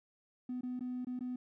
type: tone with dropouts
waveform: triangle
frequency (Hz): 250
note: B3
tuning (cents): +21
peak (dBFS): -33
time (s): 0.49-1.36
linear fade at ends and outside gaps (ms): 5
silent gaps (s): 0.61-0.632 / 0.794-0.807 / 1.048-1.069 / 1.192-1.207
effects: tanh soft clip ceiling -33 dBFS

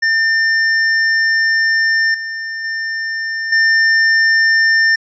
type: tone with level steps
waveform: square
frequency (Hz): 1800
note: A6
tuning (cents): +39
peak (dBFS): -12 / -22 / -19 / -10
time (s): 0.02-4.96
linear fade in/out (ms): 10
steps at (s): 2.14 / 2.64 / 3.52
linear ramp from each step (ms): 5
effects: resampled to 16000 Hz

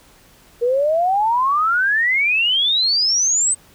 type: exponential sweep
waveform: sine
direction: up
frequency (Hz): 466.2 to 8310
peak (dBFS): -14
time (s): 0.61-3.55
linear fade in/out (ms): 20
effects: pink hiss -50 dBFS RMS until 3.74 s

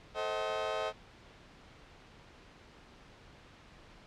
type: chord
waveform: 30% pulse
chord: A diminished seventh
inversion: none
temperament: just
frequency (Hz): 440 / 528 / 633.6 / 760.3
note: A4 / C5 / Eb5 / Gb5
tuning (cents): 0 / +16 / +31 / +47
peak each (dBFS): -37 / -37 / -33 / -39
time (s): 0.14-0.93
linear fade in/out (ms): 50
effects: pink hiss -56 dBFS RMS until 4.06 s + low-pass 4000 Hz 12 dB/octave

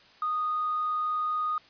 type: tone with tanh clipping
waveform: triangle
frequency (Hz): 1238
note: D#6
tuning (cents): -9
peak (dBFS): -26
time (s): 0.22-1.58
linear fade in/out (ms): 2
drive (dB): 4
effects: white hiss -56 dBFS RMS until 1.69 s + resampled to 11025 Hz

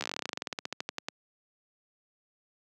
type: slowing click train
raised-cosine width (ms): 0.2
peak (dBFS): -15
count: 25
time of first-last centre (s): 0.01-1.085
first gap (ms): 14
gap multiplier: 1.09
effects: high-pass 200 Hz 12 dB/octave

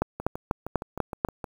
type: two click trains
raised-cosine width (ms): 1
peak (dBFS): -9 / -19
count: 6 / 9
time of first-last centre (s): 0.02-1.249 / 0.2-1.442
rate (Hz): 4.07 / 6.44
effects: 7-bit

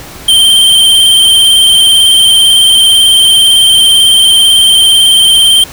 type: tone with vibrato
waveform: square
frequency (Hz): 3136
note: G7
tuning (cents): 0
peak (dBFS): -3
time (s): 0.28-5.64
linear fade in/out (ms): 5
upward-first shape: square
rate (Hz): 18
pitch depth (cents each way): 22
effects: pink hiss -28 dBFS RMS until 5.72 s

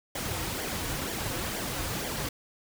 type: noise with flanger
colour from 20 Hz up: pink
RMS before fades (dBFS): -33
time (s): 0.15-2.29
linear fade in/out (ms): 5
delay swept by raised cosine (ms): 0.76 to 5.06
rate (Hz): 2.1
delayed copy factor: -0.6
effects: none

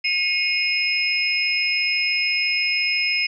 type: tone cluster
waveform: sine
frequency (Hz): 2166 / 2492 / 2833 / 5130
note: C#7 / D#7 / F7 / E8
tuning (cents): -41 / +2 / +24 / -48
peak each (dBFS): -23 / -23 / -30 / -24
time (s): 0.04-3.27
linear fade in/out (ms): 10
effects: none

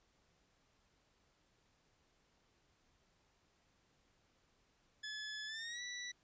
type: tone with pitch glide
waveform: 20% pulse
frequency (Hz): 1716 to 1959.8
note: A6 to B6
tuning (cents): -44 to -14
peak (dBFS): -38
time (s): 5.03-6.12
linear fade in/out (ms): 10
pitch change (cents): +230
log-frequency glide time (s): 5.46-5.82
effects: pink hiss -75 dBFS RMS until 6.23 s + resampled to 16000 Hz

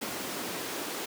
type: noise with high-pass filter sweep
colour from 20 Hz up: pink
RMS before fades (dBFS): -36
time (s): 0.01-1.06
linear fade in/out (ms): 10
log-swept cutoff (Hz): 220 to 330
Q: 1.2
effects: none

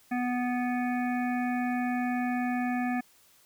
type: harmonic tone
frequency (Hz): 246.9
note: B3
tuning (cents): 0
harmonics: 1 / 3 / 5 / 7 / 9 / 10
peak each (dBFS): -28 / -33 / -44 / -38 / -43 / -46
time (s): 0.11-3.01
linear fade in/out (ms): 10
effects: white hiss -61 dBFS RMS until 3.45 s

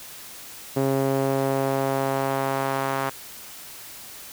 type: tone with band-pass filter sweep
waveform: sawtooth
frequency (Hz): 135.6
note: C#3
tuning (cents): -38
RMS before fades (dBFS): -24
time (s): 0.76-3.1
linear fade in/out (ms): 10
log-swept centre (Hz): 420 to 1100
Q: 1.2
effects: white hiss -41 dBFS RMS until 4.32 s

